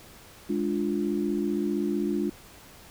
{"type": "chord", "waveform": "sine", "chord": "D diminished", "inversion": "second", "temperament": "equal", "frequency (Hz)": [207.7, 293.7, 349.2], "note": ["Ab3", "D4", "F4"], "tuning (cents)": [0, 0, 0], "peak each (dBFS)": -29, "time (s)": [0.49, 2.3], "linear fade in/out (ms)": 10, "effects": ["pink hiss -50 dBFS RMS until 2.9 s"]}